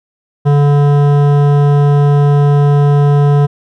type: tone with hard clipping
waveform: sine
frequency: 144.1 Hz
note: D3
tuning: 33 cents flat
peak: -8 dBFS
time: 0.45-3.47 s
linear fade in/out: 20 ms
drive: 14 dB
effects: none